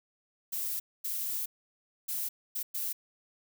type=noise bursts at uneven times; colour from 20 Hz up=violet; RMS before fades=-34 dBFS; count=5; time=0.52-0.8 / 1.04-1.46 / 2.08-2.29 / 2.55-2.63 / 2.74-2.93 s; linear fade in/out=10 ms; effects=none